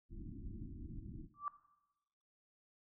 pink low-pass noise, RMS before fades -48 dBFS, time 0.09-1.28 s, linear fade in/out 50 ms, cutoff 340 Hz, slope 96 dB/octave
sine tone with exponential growth, 1165 Hz, D6, 14 cents flat, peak -33 dBFS, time 1.34-1.48 s, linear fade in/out 1 ms, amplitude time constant 30 ms
effects noise-tail reverb RT60 1.0 s tail -17 dB re dry

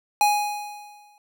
square tone with exponential decay, 830 Hz, G#5, 1 cent flat, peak -15 dBFS, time 0.21-1.18 s, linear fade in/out 1 ms, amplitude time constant 210 ms, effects none

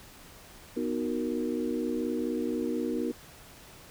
sine chord, B major seventh, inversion none, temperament equal, 246.9 / 311.1 / 370 / 466.2 Hz, B3 / D#4 / F#4 / A#4, 0 / 0 / 0 / 0 cents, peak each -32 / -33 / -35 / -35 dBFS, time 0.76-3.12 s, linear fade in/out 10 ms, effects pink hiss -51 dBFS RMS until 3.9 s

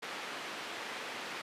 white band-pass noise, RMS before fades -42 dBFS, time 0.02-1.42 s, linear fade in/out 10 ms, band 260 to 2600 Hz, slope 12 dB/octave, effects resampled to 32000 Hz

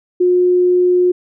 sine tone, 359.7 Hz, F#4, 49 cents flat, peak -9 dBFS, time 0.2-1.12 s, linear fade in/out 10 ms, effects none

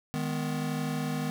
square chord, G# minor, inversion second, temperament just, 155.74 / 207.7 / 249.2 Hz, D#3 / G#3 / B3, +2 / 0 / +16 cents, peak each -33 / -38 / -34 dBFS, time 0.14-1.3 s, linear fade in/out 0 ms, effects none

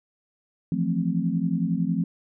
sine chord, F major seventh, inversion third, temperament equal with one note detuned, 164.81 / 175.73 / 220 / 261.6 Hz, E3 / F3 / A3 / C4, 0 / +11 / 0 / 0 cents, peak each -28 / -25 / -29 / -29 dBFS, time 0.72-2.04 s, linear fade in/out 2 ms, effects none

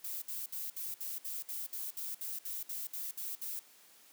violet noise bursts, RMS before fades -40 dBFS, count 15, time 0.04-3.594 s, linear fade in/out 5 ms, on 180 ms, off 61 ms, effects white hiss -61 dBFS RMS until 4.12 s + high-pass 200 Hz 12 dB/octave

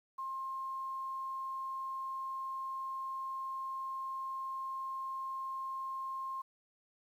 sine tone with quantisation, 1063 Hz, C6, 27 cents sharp, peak -37 dBFS, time 0.18-6.42 s, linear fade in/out 10 ms, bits 11, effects none

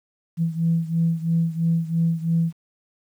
sine beating tone pair, 164.81 / 167.81 Hz, E3 / E3, 0 / +31 cents, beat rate 3 Hz, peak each -20 / -23 dBFS, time 0.37-2.53 s, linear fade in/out 50 ms, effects tanh soft clip ceiling -11 dBFS + 9-bit

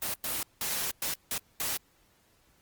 white noise bursts at uneven times, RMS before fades -32 dBFS, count 6, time 0.02-0.14 / 0.24-0.43 / 0.61-0.91 / 1.02-1.14 / 1.31-1.38 / 1.6-1.77 s, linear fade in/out 2 ms, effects pink hiss -66 dBFS RMS until 2.61 s + Opus 24 kbps

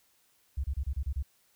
sine tone bursts, 68 Hz, C#2, 33 cents flat, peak -28 dBFS, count 7, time 0.57-1.228 s, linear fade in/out 10 ms, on 70 ms, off 28 ms, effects white hiss -68 dBFS RMS until 1.55 s

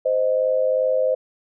sine tone pair together, 519.6 / 622.3 Hz, C5 / D#5, -12 / 0 cents, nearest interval minor third, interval 312 cents, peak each -18 / -22 dBFS, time 0.05-1.15 s, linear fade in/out 10 ms, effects none

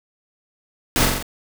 pink noise with echo, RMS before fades -18 dBFS, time 0.96-1.05 s, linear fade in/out 0 ms, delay 44 ms, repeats 4, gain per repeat -3 dB, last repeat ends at 1.226 s, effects none

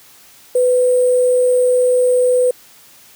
sine tone with sample-and-hold, 499.1 Hz, B4, 18 cents sharp, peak -10 dBFS, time 0.55-2.51 s, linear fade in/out 5 ms, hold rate 8820 Hz, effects white hiss -45 dBFS RMS until 3.15 s + high-pass 60 Hz 12 dB/octave

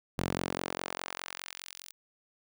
sawtooth tone with high-pass filter sweep, 44.88 Hz, F1, 48 cents sharp, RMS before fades -38 dBFS, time 0.18-1.92 s, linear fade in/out 0 ms, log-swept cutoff 120 to 5400 Hz, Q 0.73, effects none

